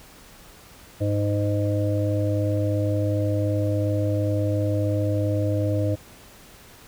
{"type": "harmonic tone", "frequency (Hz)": 102.8, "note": "G#2", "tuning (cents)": -17, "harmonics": [1, 3, 5, 6], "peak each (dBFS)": [-22, -27, -29, -30], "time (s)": [1, 5.96], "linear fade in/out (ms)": 20, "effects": ["pink hiss -48 dBFS RMS until 6.87 s"]}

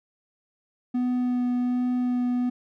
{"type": "tone with vibrato", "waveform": "triangle", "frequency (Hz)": 247.6, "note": "B3", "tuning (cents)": 5, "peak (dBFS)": -20, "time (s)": [0.94, 2.5], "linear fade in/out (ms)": 10, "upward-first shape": "sine", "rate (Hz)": 1.3, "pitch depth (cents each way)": 9, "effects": []}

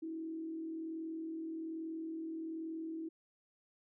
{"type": "tone with frequency modulation", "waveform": "sine", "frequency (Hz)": 323.6, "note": "E4", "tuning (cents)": -32, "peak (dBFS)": -39, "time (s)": [0.02, 3.09], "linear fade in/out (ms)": 10, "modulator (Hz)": 41.2, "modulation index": 0.35, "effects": []}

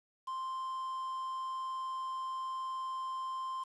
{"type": "tone with quantisation", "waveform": "triangle", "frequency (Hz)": 1046.5, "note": "C6", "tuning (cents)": 0, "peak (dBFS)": -34, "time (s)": [0.27, 3.64], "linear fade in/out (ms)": 10, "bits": 9, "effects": ["resampled to 24000 Hz"]}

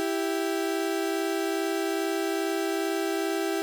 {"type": "tone pair together", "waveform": "35% pulse", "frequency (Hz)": [330, 392.4], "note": ["E4", "G4"], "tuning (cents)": [2, 2], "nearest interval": "minor third", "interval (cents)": 300, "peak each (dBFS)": -27, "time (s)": [0, 3.62], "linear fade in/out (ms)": 0, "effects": []}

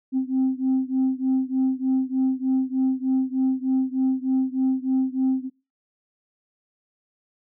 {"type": "beating tone pair", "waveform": "sine", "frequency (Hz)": [260.6, 263.9], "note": ["C4", "C4"], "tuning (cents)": [-7, 15], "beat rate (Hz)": 3.3, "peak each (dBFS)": [-21, -22], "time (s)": [0.12, 5.5], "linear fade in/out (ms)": 50, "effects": ["noise-tail reverb RT60 0.3 s tail -22 dB re dry", "tanh soft clip ceiling -15 dBFS"]}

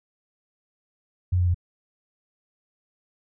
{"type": "tone with pitch steps", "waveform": "sine", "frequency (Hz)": [90.6, 89.15, 87.72], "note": ["F#2", "F2", "F2"], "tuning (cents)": [-36, 36, 8], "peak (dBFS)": -18, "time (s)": [1.32, 1.545], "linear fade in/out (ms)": 10, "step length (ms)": 75, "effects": []}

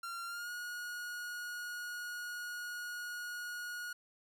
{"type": "tone with pitch glide", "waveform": "45% pulse", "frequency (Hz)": [1378, 1445.7], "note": ["F6", "F#6"], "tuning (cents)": [-24, -41], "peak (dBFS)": -40, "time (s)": [0.03, 3.93], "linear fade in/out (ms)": 5, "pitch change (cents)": 83, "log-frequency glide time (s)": [0.26, 0.5], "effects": []}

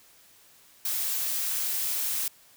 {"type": "noise", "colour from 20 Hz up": "blue", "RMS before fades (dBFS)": -29, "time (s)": [0.85, 2.28], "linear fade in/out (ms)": 2, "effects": ["white hiss -57 dBFS RMS until 2.56 s"]}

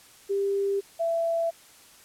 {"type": "tone pair in turn", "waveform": "sine", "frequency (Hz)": [396.8, 667.3], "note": ["G4", "E5"], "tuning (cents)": [21, 21], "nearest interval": "major sixth", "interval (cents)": 900, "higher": "second", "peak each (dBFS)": -23, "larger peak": "neither", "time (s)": [[0.29, 0.81], [0.99, 1.51]], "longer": "neither", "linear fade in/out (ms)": 20, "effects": ["white hiss -53 dBFS RMS until 2.04 s", "low-pass 12000 Hz 12 dB/octave"]}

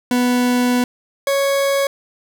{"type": "tone pair in turn", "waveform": "40% pulse", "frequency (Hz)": [246.9, 554.3], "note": ["B3", "C#5"], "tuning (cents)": [0, 0], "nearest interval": "octave + major second", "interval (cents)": 1400, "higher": "second", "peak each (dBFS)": [-13, -14], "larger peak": "first", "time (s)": [[0.11, 0.84], [1.27, 1.87]], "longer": "first", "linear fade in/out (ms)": 2, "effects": []}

